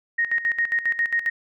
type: tone with tremolo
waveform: sine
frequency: 1864.7 Hz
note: A#6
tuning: in tune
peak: -18 dBFS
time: 0.18-1.3 s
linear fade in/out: 10 ms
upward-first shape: square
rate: 7.4 Hz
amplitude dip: 75%
effects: none